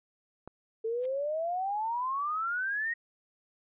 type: click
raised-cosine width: 1 ms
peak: -29 dBFS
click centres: 0.476 s
type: exponential sweep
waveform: sine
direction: up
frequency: 440 to 1896 Hz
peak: -29 dBFS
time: 0.84-2.94 s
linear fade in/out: 10 ms
type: noise with exponential growth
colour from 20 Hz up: white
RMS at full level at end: -45 dBFS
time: 0.97-1.06 s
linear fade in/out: 5 ms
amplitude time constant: 19 ms
effects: resampled to 8000 Hz